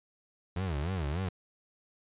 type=tone with vibrato; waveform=30% pulse; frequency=82.41 Hz; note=E2; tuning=in tune; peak=-28 dBFS; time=0.56-1.29 s; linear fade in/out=5 ms; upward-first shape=sine; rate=3.4 Hz; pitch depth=270 cents each way; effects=resampled to 8000 Hz